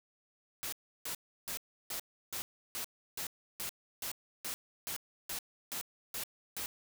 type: noise bursts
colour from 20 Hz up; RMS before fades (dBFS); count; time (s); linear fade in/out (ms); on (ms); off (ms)
white; -39; 15; 0.63-6.66; 0; 94; 330
effects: none